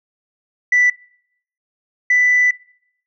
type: tone pair in turn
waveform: sine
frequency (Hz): 1975.5 / 1986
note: B6 / B6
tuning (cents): 0 / +9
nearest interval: unison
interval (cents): 9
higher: second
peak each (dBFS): -9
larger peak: neither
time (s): 0.72-0.9 / 2.1-2.51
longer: second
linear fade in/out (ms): 5
effects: noise-tail reverb RT60 0.7 s tail -24 dB re dry + tanh soft clip ceiling -7 dBFS